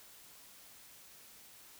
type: silence
effects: white hiss -57 dBFS RMS until 1.79 s